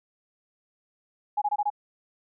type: tone bursts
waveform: sine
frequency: 830.6 Hz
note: G#5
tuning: in tune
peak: -22 dBFS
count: 5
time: 1.37-1.702 s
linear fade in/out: 10 ms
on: 48 ms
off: 23 ms
effects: none